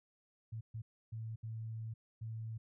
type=tone bursts at uneven times; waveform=sine; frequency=111.8 Hz; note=A2; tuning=28 cents sharp; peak=-40 dBFS; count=5; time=0.52-0.61 / 0.74-0.82 / 1.12-1.36 / 1.43-1.94 / 2.21-2.58 s; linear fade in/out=10 ms; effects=none